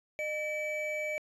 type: tone pair together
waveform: triangle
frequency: 609.2 / 2300 Hz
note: D#5 / D7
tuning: -37 / -37 cents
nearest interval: octave + major seventh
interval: 2300 cents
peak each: -33 / -33 dBFS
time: 0.19-1.18 s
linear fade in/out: 0 ms
effects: resampled to 32000 Hz